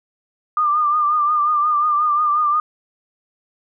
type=tone with vibrato; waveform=sine; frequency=1201 Hz; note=D6; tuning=38 cents sharp; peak=-14 dBFS; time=0.57-2.6 s; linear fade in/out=2 ms; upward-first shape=triangle; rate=5.6 Hz; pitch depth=58 cents each way; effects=none